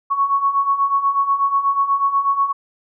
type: beating tone pair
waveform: sine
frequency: 1104 / 1112.2 Hz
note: C#6 / C#6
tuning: -7 / +5 cents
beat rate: 8.2 Hz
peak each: -21 / -16 dBFS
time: 0.1-2.53 s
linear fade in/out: 20 ms
effects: none